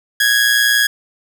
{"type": "tone with amplitude modulation", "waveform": "sawtooth", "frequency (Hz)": 1661.2, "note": "G#6", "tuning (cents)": 0, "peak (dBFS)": -5, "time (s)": [0.2, 0.87], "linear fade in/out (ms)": 5, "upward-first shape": "sine", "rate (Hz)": 120, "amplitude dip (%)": 60, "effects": []}